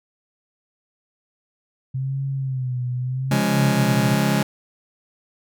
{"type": "tone with vibrato", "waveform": "sine", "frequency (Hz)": 130.3, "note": "C3", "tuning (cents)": -7, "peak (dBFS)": -22, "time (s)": [1.94, 4.15], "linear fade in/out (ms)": 10, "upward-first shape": "sine", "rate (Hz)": 0.81, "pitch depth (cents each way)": 84}
{"type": "chord", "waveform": "sawtooth", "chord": "Db major", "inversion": "none", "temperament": "just", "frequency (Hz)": [138.59, 173.24, 207.9], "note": ["Db3", "F3", "Ab3"], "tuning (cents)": [0, -14, 2], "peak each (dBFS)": [-17, -20, -16], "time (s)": [3.31, 4.43], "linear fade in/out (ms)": 5}
{"effects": []}